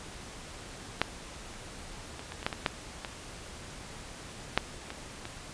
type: clicks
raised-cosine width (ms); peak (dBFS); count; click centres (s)
0.3; -7 / -30 / -25 / -23 / -23 / -11 / -18 / -9 / -19 / -6 / -22 / -23; 12; 1.016 / 1.539 / 2.194 / 2.321 / 2.429 / 2.465 / 2.528 / 2.662 / 3.048 / 4.576 / 4.904 / 5.254
effects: pink hiss -45 dBFS RMS until 5.53 s + resampled to 22050 Hz